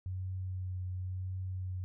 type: tone with vibrato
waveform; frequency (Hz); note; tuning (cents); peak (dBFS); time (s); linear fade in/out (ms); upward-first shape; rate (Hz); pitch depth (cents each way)
sine; 92.5; F#2; 0; -35; 0.06-1.84; 0; triangle; 0.94; 19
effects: none